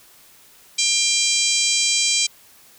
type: harmonic tone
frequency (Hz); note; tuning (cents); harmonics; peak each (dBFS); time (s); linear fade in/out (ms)
796; G5; +26; 3 / 4 / 5 / 6 / 7 / 8 / 9 / 10; -25 / -25 / -25 / -25 / -25 / -25 / -25 / -25; 0.78-2.27; 10
effects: white hiss -50 dBFS RMS until 2.78 s